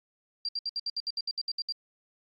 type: tone bursts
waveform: sine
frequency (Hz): 4732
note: D8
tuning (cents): +12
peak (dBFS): -29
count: 13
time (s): 0.45-1.723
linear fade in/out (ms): 2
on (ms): 37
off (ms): 66
effects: AAC 64 kbps